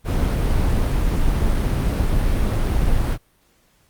brown noise, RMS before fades -18 dBFS, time 0.04-3.18 s, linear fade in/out 50 ms, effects pink hiss -60 dBFS RMS until 3.89 s + Opus 32 kbps

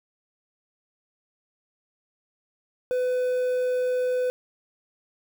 triangle tone with quantisation, 502 Hz, B4, 28 cents sharp, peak -20 dBFS, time 2.91-4.3 s, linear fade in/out 0 ms, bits 8, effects none

